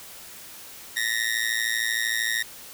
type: tone with amplitude modulation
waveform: sawtooth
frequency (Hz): 1864.7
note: A#6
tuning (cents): 0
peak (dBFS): -16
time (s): 0.96-2.43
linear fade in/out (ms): 10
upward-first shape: sine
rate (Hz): 113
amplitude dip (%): 95
effects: white hiss -43 dBFS RMS until 2.73 s